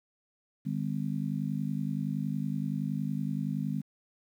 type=harmonic tone; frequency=50.7 Hz; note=G#1; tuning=41 cents flat; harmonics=3 / 4 / 5; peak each=-33 / -33 / -36 dBFS; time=0.65-3.82 s; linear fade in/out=20 ms; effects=10-bit